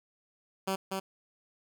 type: tone with echo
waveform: 10% pulse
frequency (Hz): 191.8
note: G3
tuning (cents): -37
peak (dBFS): -21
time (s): 0.67-0.76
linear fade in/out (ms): 10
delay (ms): 240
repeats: 1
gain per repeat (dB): -3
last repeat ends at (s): 1
effects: none